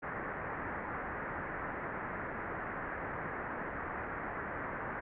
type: low-pass noise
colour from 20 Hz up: white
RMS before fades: -40 dBFS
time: 0.02-5.01 s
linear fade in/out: 20 ms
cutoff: 1900 Hz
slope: 48 dB/octave
effects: none